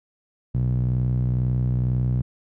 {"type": "tone with band-pass filter", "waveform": "sawtooth", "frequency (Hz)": 62.1, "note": "B1", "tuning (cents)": 10, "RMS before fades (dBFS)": -22, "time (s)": [0.54, 2.22], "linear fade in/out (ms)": 10, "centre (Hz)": 130, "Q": 3, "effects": []}